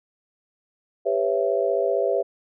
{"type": "chord", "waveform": "sine", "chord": "C# half-diminished seventh", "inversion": "second", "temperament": "just", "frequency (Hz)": [399.1, 498.9, 554.4, 665.2], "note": ["G4", "B4", "C#5", "E5"], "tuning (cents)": [31, 17, 0, 16], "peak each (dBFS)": -25, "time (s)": [1.05, 2.23], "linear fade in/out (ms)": 20, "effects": []}